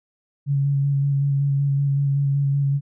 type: tone with vibrato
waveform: sine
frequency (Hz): 140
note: C#3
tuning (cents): +18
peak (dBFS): -17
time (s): 0.46-2.81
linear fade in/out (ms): 50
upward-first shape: square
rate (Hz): 5.3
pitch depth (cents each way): 15
effects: none